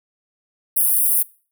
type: high-pass noise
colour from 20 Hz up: pink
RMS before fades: -17 dBFS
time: 0.76-1.23 s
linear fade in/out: 10 ms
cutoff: 9400 Hz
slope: 96 dB/octave
effects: noise-tail reverb RT60 0.4 s tail -22 dB re dry